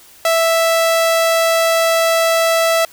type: tone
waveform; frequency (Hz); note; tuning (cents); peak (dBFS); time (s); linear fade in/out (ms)
sawtooth; 659.3; E5; 0; -8; 0.25-2.85; 2
effects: white hiss -44 dBFS RMS until 2.92 s